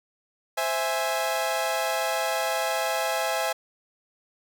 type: chord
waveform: sawtooth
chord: C augmented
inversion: none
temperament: equal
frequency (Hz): 523.3 / 659.3 / 830.6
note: C5 / E5 / G#5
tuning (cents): 0 / 0 / 0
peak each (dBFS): -27 / -24 / -25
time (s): 0.57-3.53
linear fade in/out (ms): 10
effects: none